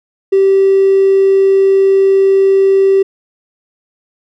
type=tone with hard clipping; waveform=triangle; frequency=388.6 Hz; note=G4; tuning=15 cents flat; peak=-6 dBFS; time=0.32-3.03 s; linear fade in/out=10 ms; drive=3 dB; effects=none